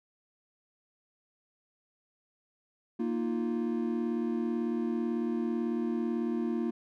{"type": "chord", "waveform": "triangle", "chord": "Bb suspended fourth", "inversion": "none", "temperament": "equal", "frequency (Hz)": [233.1, 311.1, 349.2], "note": ["Bb3", "Eb4", "F4"], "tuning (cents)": [0, 0, 0], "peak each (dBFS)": [-29, -34, -32], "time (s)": [2.99, 6.71], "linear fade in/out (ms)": 10, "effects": []}